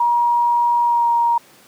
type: tone with pitch glide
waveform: sine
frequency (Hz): 952 to 940.5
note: A#5 to A#5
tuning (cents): +36 to +15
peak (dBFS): -13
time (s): 0-1.38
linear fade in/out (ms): 5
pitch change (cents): -21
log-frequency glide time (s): 0.83-1.08
effects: pink hiss -48 dBFS RMS until 1.67 s + high-pass 200 Hz 12 dB/octave